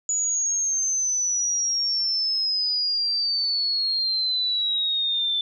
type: exponential sweep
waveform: sine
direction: down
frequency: 6900 to 3520 Hz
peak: -21 dBFS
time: 0.09-5.41 s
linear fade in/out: 2 ms
effects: none

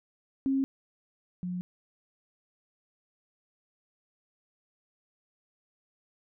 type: tone pair in turn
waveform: sine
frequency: 270 / 179.56 Hz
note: C#4 / F3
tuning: -45 / +48 cents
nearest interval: perfect fifth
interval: 707 cents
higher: first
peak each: -24 / -31 dBFS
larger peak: first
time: 0.46-0.64 / 1.43-1.61 s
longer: neither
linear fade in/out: 0 ms
effects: none

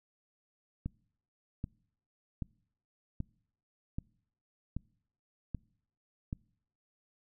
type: click train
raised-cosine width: 5 ms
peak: -23 dBFS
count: 8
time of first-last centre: 0.86-6.329 s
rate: 1.28 Hz
effects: noise-tail reverb RT60 0.7 s tail -26 dB re dry

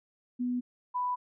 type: tone pair in turn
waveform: sine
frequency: 246.9 / 991.3 Hz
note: B3 / B5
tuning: 0 / +6 cents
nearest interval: 2 octaves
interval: 2406 cents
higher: second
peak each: -28 dBFS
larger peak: neither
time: 0.39-0.61 / 0.94-1.16 s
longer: neither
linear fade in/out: 20 ms
effects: none

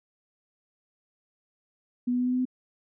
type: tone with pitch steps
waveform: sine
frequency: 245.6 / 247.3 / 249 / 250.8 / 252.5 / 254.3 Hz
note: B3 / B3 / B3 / B3 / B3 / C4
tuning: -9 / +3 / +14 / +27 / +39 / -49 cents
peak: -23 dBFS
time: 2.07-2.454 s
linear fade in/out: 10 ms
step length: 64 ms
effects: none

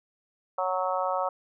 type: harmonic tone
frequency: 185 Hz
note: F#3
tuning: in tune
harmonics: 3 / 4 / 5 / 6 / 7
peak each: -30 / -31 / -32 / -33 / -33 dBFS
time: 0.58-1.29 s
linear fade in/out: 5 ms
effects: none

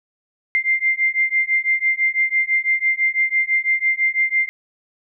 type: beating tone pair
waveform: sine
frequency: 2093 / 2099 Hz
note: C7 / C7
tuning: 0 / +5 cents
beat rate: 6 Hz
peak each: -19 dBFS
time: 0.55-4.49 s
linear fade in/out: 0 ms
effects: none

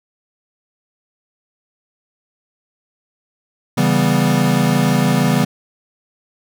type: chord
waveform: square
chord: C# half-diminished seventh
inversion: none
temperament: equal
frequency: 138.59 / 164.81 / 196 / 246.9 Hz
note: C#3 / E3 / G3 / B3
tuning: 0 / 0 / 0 / 0 cents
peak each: -19 dBFS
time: 3.77-5.45 s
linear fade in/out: 10 ms
effects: none

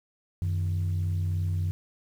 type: tone pair together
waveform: sine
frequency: 92.42 / 155.56 Hz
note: F#2 / D#3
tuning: -1 / 0 cents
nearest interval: major sixth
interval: 901 cents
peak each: -24 / -33 dBFS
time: 0.42-1.71 s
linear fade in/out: 0 ms
effects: tanh soft clip ceiling -21 dBFS + 9-bit

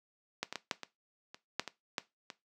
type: clicks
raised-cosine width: 0.2 ms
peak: -16 / -21 / -19 / -13 / -23 / -29 / -13 / -22 / -15 / -25 dBFS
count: 10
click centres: 0.43 / 0.526 / 0.557 / 0.712 / 0.833 / 1.345 / 1.596 / 1.677 / 1.982 / 2.302 s
effects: noise-tail reverb RT60 0.2 s tail -17 dB re dry + high-pass 200 Hz 12 dB/octave

